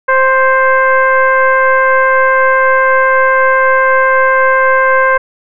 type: tone with frequency modulation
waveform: sine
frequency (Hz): 1050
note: C6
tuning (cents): +6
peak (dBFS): -6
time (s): 0.08-5.18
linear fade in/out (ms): 10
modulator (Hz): 524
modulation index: 1.4
effects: none